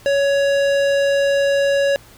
sine tone with tanh clipping, 559 Hz, C#5, 14 cents sharp, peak -16 dBFS, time 0.06-1.96 s, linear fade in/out 0 ms, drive 18 dB, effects added 115 Hz sine -49 dBFS peak until 2.17 s + pink hiss -46 dBFS RMS until 2.17 s

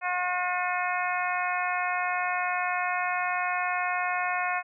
harmonic tone, 360.1 Hz, F#4, 47 cents flat, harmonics 2 / 3 / 4 / 5 / 6 / 7, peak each -30 / -32 / -33 / -34 / -35 / -35 dBFS, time 0.01-4.63 s, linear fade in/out 50 ms, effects none

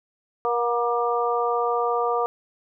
harmonic tone with a mistuned harmonic, 237.6 Hz, A#3, 33 cents sharp, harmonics 2 / 3 / 4 / 5, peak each -24 / -26 / -29 / -26 dBFS, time 0.45-2.26 s, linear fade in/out 0 ms, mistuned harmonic 3, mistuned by +18 cents, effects none

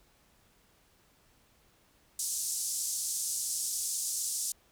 white band-pass noise, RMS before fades -34 dBFS, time 2.19-4.52 s, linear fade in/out 2 ms, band 5600 to 9800 Hz, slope 24 dB/octave, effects pink hiss -66 dBFS RMS until 4.71 s

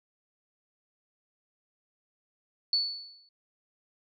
sine tone with exponential decay, 4450 Hz, C#8, 6 cents sharp, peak -21 dBFS, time 2.73-3.29 s, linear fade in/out 2 ms, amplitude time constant 120 ms, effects none

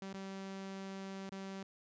sawtooth tone with dropouts, 193.4 Hz, G3, 23 cents flat, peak -39 dBFS, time 0.02-1.63 s, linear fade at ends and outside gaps 2 ms, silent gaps 0.131-0.141 / 1.294-1.32 s, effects resampled to 16000 Hz

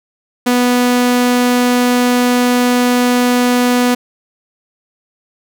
sawtooth tone, 246.2 Hz, B3, 5 cents flat, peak -6 dBFS, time 0.46-3.95 s, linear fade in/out 10 ms, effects none

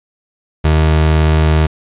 30% pulse tone, 78.1 Hz, D#2, 7 cents sharp, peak -6 dBFS, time 0.64-1.67 s, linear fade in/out 10 ms, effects resampled to 8000 Hz + 8-bit

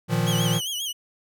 square chord, Bb suspended fourth, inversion none, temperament equal with one note detuned, 116.54 / 155.56 / 173.91 Hz, Bb2 / Eb3 / F3, 0 / 0 / -7 cents, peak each -26 dBFS, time 0.08-0.61 s, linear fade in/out 50 ms
sawtooth tone with vibrato, 3108 Hz, G7, 16 cents flat, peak -24 dBFS, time 0.26-0.93 s, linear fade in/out 20 ms, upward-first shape sine, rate 7.4 Hz, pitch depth 110 cents each way
effects none

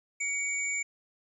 sine tone pair together, 2254 / 7151 Hz, C#7 / A8, +28 / +27 cents, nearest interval octave + minor sixth, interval 1999 cents, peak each -30 / -34 dBFS, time 0.2-0.83 s, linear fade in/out 10 ms, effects 11-bit

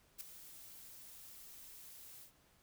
blue noise with ADSR envelope, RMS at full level -43 dBFS, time 0.18-2.32 s, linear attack 28 ms, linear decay 5 ms, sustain -12 dB, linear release 100 ms, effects pink hiss -70 dBFS RMS until 2.62 s

